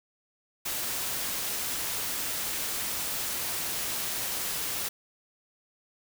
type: noise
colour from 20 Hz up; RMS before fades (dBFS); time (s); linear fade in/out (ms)
white; -32; 0.65-4.89; 10
effects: none